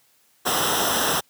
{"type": "noise with comb filter", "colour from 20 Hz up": "pink", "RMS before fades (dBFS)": -22, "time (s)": [0.45, 1.21], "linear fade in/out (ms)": 20, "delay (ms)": 0.44, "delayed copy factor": -0.85, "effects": ["white hiss -61 dBFS RMS until 1.29 s", "high-pass 80 Hz 12 dB/octave"]}